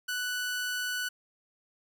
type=tone; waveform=sawtooth; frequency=1485 Hz; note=F#6; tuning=6 cents sharp; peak=-27 dBFS; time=0.08-1.09 s; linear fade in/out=10 ms; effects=none